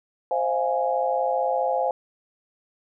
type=chord; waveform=sine; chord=F minor seventh; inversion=second; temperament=equal with one note detuned; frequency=523.3 / 638.6 / 698.5 / 830.6 Hz; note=C5 / Eb5 / F5 / Ab5; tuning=0 / +45 / 0 / 0 cents; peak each=-25 / -30 / -26 / -26 dBFS; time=0.31-1.91 s; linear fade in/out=2 ms; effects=none